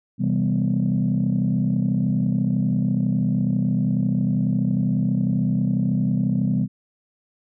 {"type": "chord", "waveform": "sine", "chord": "C major seventh", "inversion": "none", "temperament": "equal with one note detuned", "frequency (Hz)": [130.81, 164.81, 197.02, 246.9], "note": ["C3", "E3", "G3", "B3"], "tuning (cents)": [0, 0, 9, 0], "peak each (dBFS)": [-23, -24, -21, -24], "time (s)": [0.18, 6.68], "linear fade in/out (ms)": 50, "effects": ["tanh soft clip ceiling -12 dBFS"]}